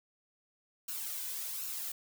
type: noise with flanger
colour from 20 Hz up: blue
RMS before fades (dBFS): -39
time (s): 0.88-1.92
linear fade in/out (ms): 5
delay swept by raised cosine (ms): 0.72 to 2.02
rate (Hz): 1.3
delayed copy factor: +0.5
effects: none